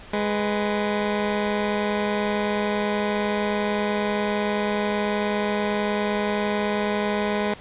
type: tone pair together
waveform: 15% pulse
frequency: 207.7 / 494 Hz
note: G#3 / B4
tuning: 0 / 0 cents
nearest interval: octave + minor third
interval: 1500 cents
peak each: -16 / -24 dBFS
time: 0.13-7.54 s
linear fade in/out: 5 ms
effects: pink hiss -43 dBFS RMS until 7.6 s + resampled to 8000 Hz